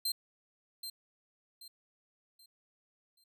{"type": "tone with echo", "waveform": "sawtooth", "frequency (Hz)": 4147, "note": "C8", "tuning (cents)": -16, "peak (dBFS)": -28, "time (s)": [0.05, 0.12], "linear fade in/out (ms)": 5, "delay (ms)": 780, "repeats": 4, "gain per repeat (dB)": -9, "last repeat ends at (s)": 3.24, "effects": []}